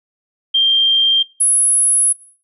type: tone pair in turn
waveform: sine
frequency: 3178 / 10689 Hz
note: G7 / E9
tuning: +23 / +23 cents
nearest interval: octave + major sixth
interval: 2100 cents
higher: second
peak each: -10 dBFS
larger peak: neither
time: 0.54-1.23 / 1.4-2.13 s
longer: second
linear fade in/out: 10 ms
effects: noise-tail reverb RT60 0.5 s tail -23 dB re dry